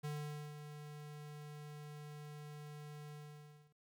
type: tone with ADSR envelope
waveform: square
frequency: 148.8 Hz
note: D3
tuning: 23 cents sharp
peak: -40 dBFS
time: 0.03-3.75 s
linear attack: 19 ms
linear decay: 480 ms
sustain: -9 dB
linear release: 640 ms
effects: 13-bit